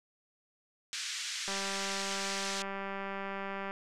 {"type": "band-pass noise", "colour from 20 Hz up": "white", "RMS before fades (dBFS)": -38, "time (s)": [0.93, 2.62], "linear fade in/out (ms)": 0, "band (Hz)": [1600, 6900], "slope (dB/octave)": 24}
{"type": "click train", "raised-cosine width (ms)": 0.5, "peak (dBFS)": -24, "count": 438, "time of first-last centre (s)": [1.48, 3.71], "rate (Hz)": 196}
{"effects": ["low-pass 11000 Hz 12 dB/octave"]}